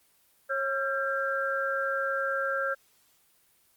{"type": "tone cluster", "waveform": "sine", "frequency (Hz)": [545, 1366, 1595], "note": ["C#5", "F6", "G6"], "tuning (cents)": [-29, -39, 30], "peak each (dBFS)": -31, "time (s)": [0.49, 2.75], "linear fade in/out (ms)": 20, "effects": ["white hiss -65 dBFS RMS until 3.76 s", "Opus 24 kbps"]}